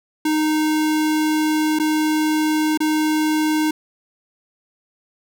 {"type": "tone with dropouts", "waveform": "square", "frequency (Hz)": 309, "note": "D#4", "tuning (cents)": -12, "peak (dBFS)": -17, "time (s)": [0.25, 3.71], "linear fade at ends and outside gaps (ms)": 5, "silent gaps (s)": [[1.789, 1.797], [2.775, 2.803]], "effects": []}